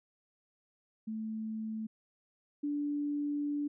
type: tone pair in turn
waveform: sine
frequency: 219.3 / 291.1 Hz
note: A3 / D4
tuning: -6 / -15 cents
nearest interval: perfect fourth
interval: 491 cents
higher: second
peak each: -35 / -31 dBFS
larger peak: second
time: 1.07-1.87 / 2.63-3.68 s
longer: second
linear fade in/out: 10 ms
effects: none